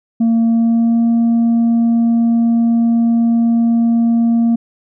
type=tone with pitch glide; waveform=sine; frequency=228.9 to 232 Hz; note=A#3 to A#3; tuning=-31 to -8 cents; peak=-7 dBFS; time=0.2-4.56 s; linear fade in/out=10 ms; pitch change=+23 cents; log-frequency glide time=0.44-1.05 s; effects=tanh soft clip ceiling -9 dBFS